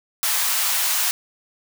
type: high-pass noise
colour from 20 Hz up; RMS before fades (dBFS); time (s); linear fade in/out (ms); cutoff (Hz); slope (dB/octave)
white; -21; 0.23-1.11; 0; 750; 24
effects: none